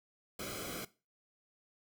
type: noise with comb filter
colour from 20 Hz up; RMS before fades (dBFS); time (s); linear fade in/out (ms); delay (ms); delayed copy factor
pink; -42; 0.39-0.85; 5; 1.1; -0.9
effects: noise-tail reverb RT60 0.3 s tail -18 dB re dry